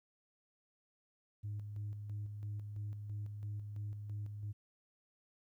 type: tone with tremolo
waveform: sine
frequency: 103.83 Hz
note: G#2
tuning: in tune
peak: -37 dBFS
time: 1.43-4.53 s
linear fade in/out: 20 ms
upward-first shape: square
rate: 3 Hz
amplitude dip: 45%
effects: tanh soft clip ceiling -36 dBFS + 13-bit